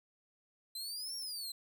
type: exponential two-way sweep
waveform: sawtooth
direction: up then down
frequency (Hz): 4041 to 5588 to 4041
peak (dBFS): -37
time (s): 0.75-1.52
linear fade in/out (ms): 5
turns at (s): 1.16
effects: none

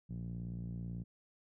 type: tone with low-pass filter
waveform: 5% pulse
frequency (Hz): 58.3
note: A#1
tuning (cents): +1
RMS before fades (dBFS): -42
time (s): 0.09-1.04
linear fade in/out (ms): 20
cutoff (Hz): 150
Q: 4.1
effects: none

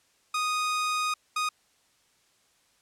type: tone bursts at uneven times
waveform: sawtooth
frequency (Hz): 1242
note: D#6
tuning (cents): -3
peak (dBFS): -22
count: 2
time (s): 0.34-1.14 / 1.36-1.49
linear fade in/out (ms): 5
effects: white hiss -66 dBFS RMS until 2.81 s + low-pass 9000 Hz 12 dB/octave

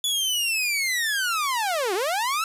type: linear two-way sweep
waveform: sawtooth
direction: down then up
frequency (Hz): 3454 to 347.9 to 1350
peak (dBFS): -19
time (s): 0.04-2.44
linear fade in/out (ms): 2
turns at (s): 1.94
effects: resampled to 32000 Hz + 8-bit

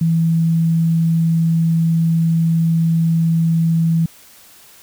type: tone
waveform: sine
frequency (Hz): 164.5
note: E3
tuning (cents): -3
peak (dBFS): -12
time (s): 0.01-4.06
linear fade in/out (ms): 5
effects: white hiss -45 dBFS RMS until 4.82 s

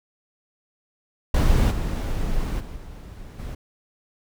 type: noise with level steps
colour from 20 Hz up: brown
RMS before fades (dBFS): -17 / -25 / -35 / -38 / -32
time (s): 1.34-3.55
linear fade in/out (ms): 5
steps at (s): 1.7 / 2.59 / 2.75 / 3.38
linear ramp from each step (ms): 20
effects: none

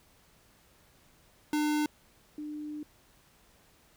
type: tone pair in turn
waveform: square / sine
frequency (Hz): 300 / 300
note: D4 / D4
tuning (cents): +37 / +37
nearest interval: unison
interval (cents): 0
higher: neither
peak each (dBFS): -27 / -36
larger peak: first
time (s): 1.53-1.86 / 2.38-2.83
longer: second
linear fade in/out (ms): 2
effects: pink hiss -63 dBFS RMS until 3.96 s

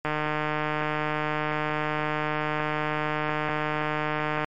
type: click train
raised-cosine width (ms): 0.5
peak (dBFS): -12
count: 669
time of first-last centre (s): 0.05-4.445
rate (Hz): 152
effects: MP3 64 kbps

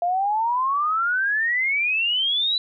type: exponential sweep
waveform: sine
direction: up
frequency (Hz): 684 to 4000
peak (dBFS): -19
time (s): 0.02-2.58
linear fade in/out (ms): 2
effects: none

